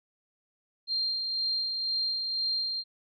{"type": "tone with tremolo", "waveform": "sine", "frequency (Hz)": 4186, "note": "C8", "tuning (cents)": 0, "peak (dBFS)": -26, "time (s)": [0.87, 2.84], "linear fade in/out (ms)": 50, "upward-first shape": "sine", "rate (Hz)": 2, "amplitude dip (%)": 35, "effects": []}